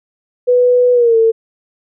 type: tone with pitch glide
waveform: sine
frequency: 493.9 to 450.3 Hz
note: B4 to A4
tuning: 0 to +40 cents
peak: -7 dBFS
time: 0.47-1.32 s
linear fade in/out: 20 ms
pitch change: -160 cents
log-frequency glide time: 0.93-1.17 s
effects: none